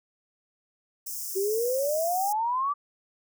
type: high-pass noise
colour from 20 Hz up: white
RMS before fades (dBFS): -35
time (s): 1.06-2.33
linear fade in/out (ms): 10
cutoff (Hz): 5100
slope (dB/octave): 96
type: exponential sweep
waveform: sine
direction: up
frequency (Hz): 375.6 to 1180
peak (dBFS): -24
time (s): 1.35-2.74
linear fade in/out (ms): 20
effects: none